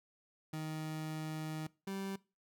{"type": "tone pair in turn", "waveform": "30% pulse", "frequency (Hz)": [156.3, 194.5], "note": ["D#3", "G3"], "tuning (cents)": [8, -13], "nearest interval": "major third", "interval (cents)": 379, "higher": "second", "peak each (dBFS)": [-36, -36], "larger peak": "neither", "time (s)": [[0.53, 1.67], [1.87, 2.16]], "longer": "first", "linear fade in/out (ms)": 5, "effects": ["noise-tail reverb RT60 0.3 s tail -22 dB re dry"]}